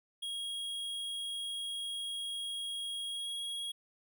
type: tone with pitch glide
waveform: square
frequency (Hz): 3286 to 3305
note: G#7 to G#7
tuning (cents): -19 to -9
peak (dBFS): -37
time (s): 0.22-3.72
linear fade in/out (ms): 10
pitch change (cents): +10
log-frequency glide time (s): 3.1-3.27
effects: none

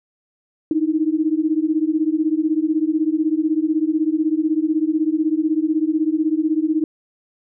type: beating tone pair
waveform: sine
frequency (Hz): 305.4 / 321.4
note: D#4 / E4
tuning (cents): -32 / -44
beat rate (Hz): 16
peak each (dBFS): -19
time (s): 0.71-6.84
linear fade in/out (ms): 2
effects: none

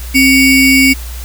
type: ring-modulated tone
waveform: square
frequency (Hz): 1254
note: D#6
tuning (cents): +13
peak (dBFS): -3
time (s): 0.14-0.94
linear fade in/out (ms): 20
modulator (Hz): 988
effects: added 60 Hz sine -22 dBFS peak until 1.24 s + white hiss -32 dBFS RMS until 1.24 s

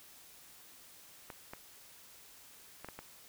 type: clicks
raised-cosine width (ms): 0.5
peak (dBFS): -29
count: 5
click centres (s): 1.302 / 1.535 / 2.846 / 2.887 / 2.99
effects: white hiss -57 dBFS RMS until 3.28 s

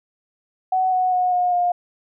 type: tone with pitch steps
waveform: sine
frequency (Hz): 748 / 738.1 / 728.4 / 718.8 / 709.3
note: F#5 / F#5 / F#5 / F5 / F5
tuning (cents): +19 / -4 / -27 / +50 / +27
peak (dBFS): -16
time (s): 0.72-1.72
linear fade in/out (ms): 5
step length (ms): 200
effects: none

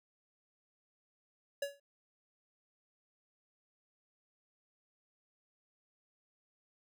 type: tone with exponential decay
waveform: square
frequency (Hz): 564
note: C#5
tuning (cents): +30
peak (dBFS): -32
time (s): 1.62-1.8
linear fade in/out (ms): 5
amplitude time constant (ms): 38
effects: none

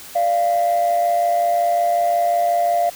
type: tone pair together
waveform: sine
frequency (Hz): 587.3 / 692.8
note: D5 / F5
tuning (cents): 0 / -14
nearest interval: minor third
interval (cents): 286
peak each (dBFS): -21 / -14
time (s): 0.15-2.9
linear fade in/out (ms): 10
effects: tanh soft clip ceiling -11 dBFS + white hiss -38 dBFS RMS until 2.95 s

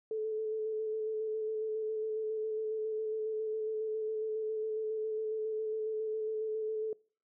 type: tone with vibrato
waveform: sine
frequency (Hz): 435.4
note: A4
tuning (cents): -18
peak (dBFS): -32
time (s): 0.11-6.93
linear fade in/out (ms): 2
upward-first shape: square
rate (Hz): 7.3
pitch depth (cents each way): 15
effects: noise-tail reverb RT60 0.4 s tail -24 dB re dry

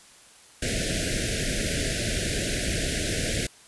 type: band-stop noise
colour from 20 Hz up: pink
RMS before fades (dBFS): -27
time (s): 0.62-3.47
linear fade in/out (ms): 5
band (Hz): 680 to 1500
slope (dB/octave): 96
effects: white hiss -52 dBFS RMS until 3.67 s + resampled to 24000 Hz

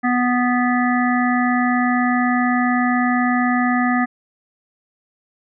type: harmonic tone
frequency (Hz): 246.9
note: B3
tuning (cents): 0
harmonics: 1 / 3 / 5 / 7 / 8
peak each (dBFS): -17 / -22 / -24 / -25 / -26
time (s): 0.03-4.06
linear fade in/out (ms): 20
effects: none

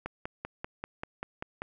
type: click train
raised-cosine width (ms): 0.5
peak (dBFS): -20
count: 9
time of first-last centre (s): 0.06-1.619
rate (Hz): 5.13
effects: none

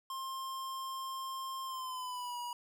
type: tone with pitch glide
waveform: square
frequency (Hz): 1060 to 966.4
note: C6 to B5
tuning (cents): +22 to -38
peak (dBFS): -39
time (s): 0.1-2.53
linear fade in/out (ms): 2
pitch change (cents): -160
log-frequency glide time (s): 1.64-2.38
effects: none

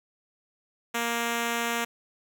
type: tone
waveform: 5% pulse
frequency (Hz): 234.1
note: A#3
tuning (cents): +8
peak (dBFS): -15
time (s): 0.94-1.85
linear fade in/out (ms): 10
effects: none

